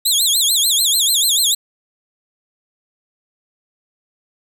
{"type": "tone with vibrato", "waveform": "20% pulse", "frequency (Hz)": 3696, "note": "A#7", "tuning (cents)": -16, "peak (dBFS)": -7, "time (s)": [0.05, 1.55], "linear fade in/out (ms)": 10, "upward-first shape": "sine", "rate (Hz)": 6.8, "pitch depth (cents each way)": 220, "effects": []}